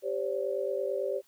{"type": "chord", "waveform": "sine", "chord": "G suspended fourth", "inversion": "none", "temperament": "equal with one note detuned", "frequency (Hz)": [392, 523.3, 572.3], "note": ["G4", "C5", "D5"], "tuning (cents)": [0, 0, -45], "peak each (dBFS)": -33, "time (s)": [0.02, 1.22], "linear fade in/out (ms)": 50, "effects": ["white hiss -66 dBFS RMS until 1.27 s"]}